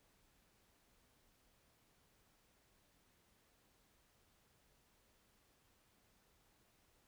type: silence
effects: pink hiss -74 dBFS RMS until 7.07 s